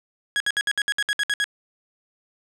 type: tone bursts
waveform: 30% pulse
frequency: 1661.2 Hz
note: G#6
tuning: in tune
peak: -17 dBFS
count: 11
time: 0.36-1.442 s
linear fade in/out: 0 ms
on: 42 ms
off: 62 ms
effects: low-pass 8000 Hz 12 dB/octave